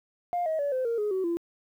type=tone with pitch steps; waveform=sine; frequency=704 / 634.5 / 571.8 / 515.4 / 464.5 / 418.6 / 377.3 / 340 Hz; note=F5 / D#5 / D5 / C5 / A#4 / G#4 / F#4 / F4; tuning=+14 / +34 / -46 / -26 / -6 / +14 / +34 / -46 cents; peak=-24 dBFS; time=0.33-1.37 s; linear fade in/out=0 ms; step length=130 ms; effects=tanh soft clip ceiling -22 dBFS + 10-bit